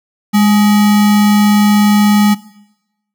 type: tone with sample-and-hold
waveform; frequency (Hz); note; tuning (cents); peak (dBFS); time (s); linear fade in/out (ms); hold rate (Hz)
sine; 206.7; G#3; -8; -6; 0.33-2.35; 20; 1050
effects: noise-tail reverb RT60 0.9 s tail -19 dB re dry